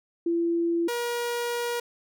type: tone pair in turn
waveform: sine / sawtooth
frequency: 338.4 / 477.4 Hz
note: E4 / A#4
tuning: +45 / +41 cents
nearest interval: tritone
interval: 596 cents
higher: second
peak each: -22 / -23 dBFS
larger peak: first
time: 0.26-0.88 / 0.88-1.8 s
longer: second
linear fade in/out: 5 ms
effects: none